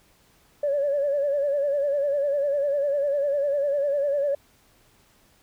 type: tone with vibrato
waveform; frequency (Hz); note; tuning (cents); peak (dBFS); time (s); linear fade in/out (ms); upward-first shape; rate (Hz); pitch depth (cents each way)
sine; 568; C#5; +42; -20; 0.63-4.35; 5; sine; 10; 65
effects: tanh soft clip ceiling -16 dBFS + pink hiss -60 dBFS RMS until 5.42 s